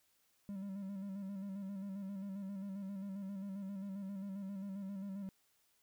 triangle tone with vibrato, 196 Hz, G3, in tune, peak -39 dBFS, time 0.49-5.29 s, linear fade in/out 0 ms, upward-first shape square, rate 7.5 Hz, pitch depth 44 cents each way, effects white hiss -75 dBFS RMS until 5.82 s

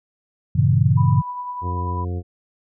sine chord, G diminished seventh, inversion none, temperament equal with one note detuned, 97.43 / 116.54 / 138.59 / 164.81 Hz, G2 / Bb2 / Db3 / Fb3, -10 / 0 / 0 / 0 cents, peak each -19 / -18 / -17 / -22 dBFS, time 0.55-1.22 s, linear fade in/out 10 ms
sine tone with tremolo, 987.8 Hz, B5, in tune, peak -25 dBFS, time 0.97-2.05 s, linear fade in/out 10 ms, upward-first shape sine, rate 10 Hz, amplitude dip 35%
harmonic tone, 88.9 Hz, F2, 31 cents sharp, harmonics 1 / 2 / 3 / 4 / 5 / 6 / 8, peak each -23 / -34 / -37 / -35 / -38 / -44 / -44 dBFS, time 1.61-2.23 s, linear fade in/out 50 ms
effects none

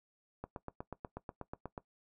click train, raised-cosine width 1 ms, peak -27 dBFS, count 12, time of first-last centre 0.44-1.778 s, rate 8.22 Hz, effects noise-tail reverb RT60 0.1 s tail -18 dB re dry

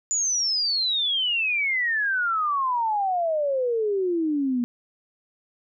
sine exponential sweep, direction down, 7040 to 236.5 Hz, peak -21 dBFS, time 0.11-4.64 s, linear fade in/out 0 ms, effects none

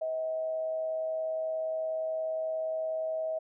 sine tone with amplitude modulation, 638 Hz, D#5, 43 cents sharp, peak -28 dBFS, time 0.01-3.39 s, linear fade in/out 10 ms, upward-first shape sine, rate 131 Hz, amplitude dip 35%, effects none

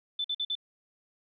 sine tone bursts, 3520 Hz, A7, in tune, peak -28 dBFS, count 4, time 0.19-0.553 s, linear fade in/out 5 ms, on 54 ms, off 49 ms, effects none

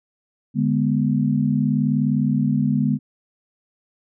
sine chord, G# diminished, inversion second, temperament equal, 146.83 / 207.7 / 246.9 Hz, D3 / G#3 / B3, 0 / 0 / 0 cents, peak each -21 dBFS, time 0.54-2.99 s, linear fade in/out 50 ms, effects none

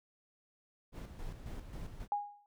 brown noise with tremolo, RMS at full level -43 dBFS, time 0.92-2.08 s, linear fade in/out 50 ms, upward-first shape square, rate 3.7 Hz, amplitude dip 50%
sine tone with exponential decay, 821 Hz, G#5, 20 cents flat, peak -28 dBFS, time 2.12-2.46 s, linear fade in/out 1 ms, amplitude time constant 73 ms
effects none

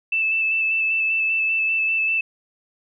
sine tone with vibrato, 2637 Hz, E7, in tune, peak -18 dBFS, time 0.12-2.21 s, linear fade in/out 5 ms, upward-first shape square, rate 5.1 Hz, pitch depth 13 cents each way, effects none

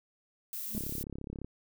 violet noise, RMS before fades -39 dBFS, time 0.53-1.03 s, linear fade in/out 0 ms
triangle tone with exponential growth, 212.2 Hz, G#3, 38 cents sharp, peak -29 dBFS, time 0.66-0.78 s, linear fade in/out 2 ms, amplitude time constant 24 ms
click train, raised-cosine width 3 ms, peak -27 dBFS, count 25, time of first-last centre 0.75-1.446 s, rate 34.5 Hz
effects none

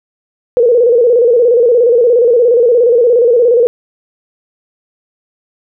sine tone with vibrato, 477.3 Hz, A#4, 41 cents sharp, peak -5 dBFS, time 0.57-3.67 s, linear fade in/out 0 ms, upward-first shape square, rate 17 Hz, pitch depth 73 cents each way, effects none

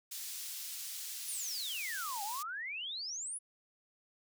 pink high-pass noise, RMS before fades -43 dBFS, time 0.11-2.43 s, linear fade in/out 10 ms, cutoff 4700 Hz, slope 12 dB/octave
sine exponential two-way sweep, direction down then up, 10480 to 784 to 10480 Hz, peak -38 dBFS, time 1.27-3.39 s, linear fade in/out 20 ms, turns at 2.23 s
effects none

